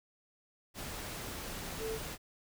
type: tone in noise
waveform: sine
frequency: 443.7 Hz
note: A4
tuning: 14 cents sharp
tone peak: -36 dBFS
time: 1.78-2 s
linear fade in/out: 50 ms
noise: pink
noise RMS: -42 dBFS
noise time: 0.74-2.18 s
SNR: +3 dB
effects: none